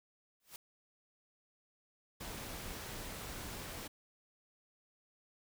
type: noise with exponential growth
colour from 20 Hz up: white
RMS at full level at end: -46 dBFS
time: 0.4-0.56 s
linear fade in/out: 1 ms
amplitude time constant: 34 ms
type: noise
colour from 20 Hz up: pink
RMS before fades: -45 dBFS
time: 2.2-3.88 s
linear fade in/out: 10 ms
effects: none